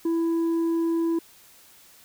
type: tone with tanh clipping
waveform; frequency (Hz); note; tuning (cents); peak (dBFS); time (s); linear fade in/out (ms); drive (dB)
triangle; 331.9; E4; +12; -22; 0.05-1.19; 5; 8
effects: white hiss -53 dBFS RMS until 2.04 s